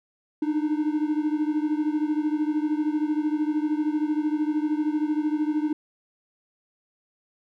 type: beating tone pair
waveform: triangle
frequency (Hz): 300 / 313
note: D4 / D#4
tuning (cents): +37 / +10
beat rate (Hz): 13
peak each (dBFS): -22 / -25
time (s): 0.42-5.73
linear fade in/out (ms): 5
effects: none